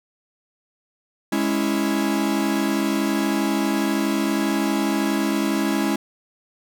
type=chord; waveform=45% pulse; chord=C# minor; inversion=second; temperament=equal; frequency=207.7 / 277.2 / 329.6 Hz; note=G#3 / C#4 / E4; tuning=0 / 0 / 0 cents; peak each=-24 dBFS; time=1.32-5.96 s; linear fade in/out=5 ms; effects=none